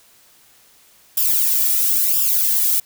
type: noise with flanger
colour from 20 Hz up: violet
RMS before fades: -17 dBFS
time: 1.17-2.8 s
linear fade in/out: 5 ms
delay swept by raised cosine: 0.47 to 1.97 ms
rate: 0.98 Hz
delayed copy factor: -0.85
effects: white hiss -52 dBFS RMS until 2.85 s